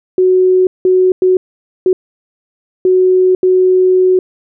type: tone bursts at uneven times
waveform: sine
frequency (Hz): 370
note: F#4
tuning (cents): 0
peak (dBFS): -6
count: 6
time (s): 0.18-0.67 / 0.85-1.12 / 1.22-1.37 / 1.86-1.93 / 2.85-3.35 / 3.43-4.19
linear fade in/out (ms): 2
effects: none